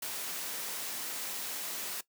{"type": "noise", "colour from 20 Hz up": "white", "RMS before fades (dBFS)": -38, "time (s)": [0.02, 2.01], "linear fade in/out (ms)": 5, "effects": ["noise-tail reverb RT60 0.1 s tail -18 dB re dry", "high-pass 200 Hz 12 dB/octave"]}